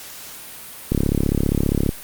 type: click train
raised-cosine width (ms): 3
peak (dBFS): -5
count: 35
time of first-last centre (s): 0.92-1.891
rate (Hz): 35
effects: white hiss -37 dBFS RMS until 2.03 s + Opus 48 kbps